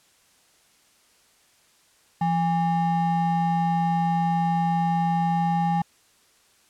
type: ring-modulated tone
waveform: triangle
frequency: 493.9 Hz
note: B4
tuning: in tune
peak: -15 dBFS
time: 2.21-5.82 s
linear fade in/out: 5 ms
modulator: 323 Hz
effects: white hiss -60 dBFS RMS until 6.69 s + low-pass 10000 Hz 12 dB/octave